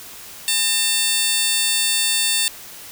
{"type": "tone with high-pass filter", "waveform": "15% pulse", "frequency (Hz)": 900, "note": "A5", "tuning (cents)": 39, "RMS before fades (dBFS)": -19, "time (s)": [0.48, 2.48], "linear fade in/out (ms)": 0, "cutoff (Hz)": 4600, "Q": 0.84, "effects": ["white hiss -38 dBFS RMS until 2.91 s"]}